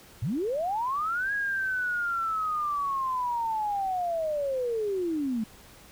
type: linear two-way sweep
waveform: sine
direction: up then down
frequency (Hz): 91.7 to 1661.2 to 210.6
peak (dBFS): -26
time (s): 0.22-5.44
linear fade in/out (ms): 5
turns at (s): 1.33
effects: pink hiss -52 dBFS RMS until 5.91 s